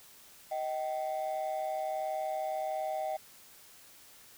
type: ring-modulated tone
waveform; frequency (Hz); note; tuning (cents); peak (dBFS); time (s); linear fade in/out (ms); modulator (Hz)
triangle; 698.5; F5; 0; -26; 0.51-3.17; 10; 70.7
effects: tanh soft clip ceiling -25 dBFS + white hiss -56 dBFS RMS until 4.37 s